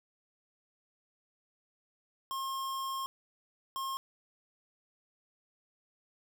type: tone bursts at uneven times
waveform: square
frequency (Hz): 1072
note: C6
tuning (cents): +42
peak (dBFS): -35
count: 2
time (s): 2.31-3.06 / 3.76-3.97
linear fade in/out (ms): 0
effects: none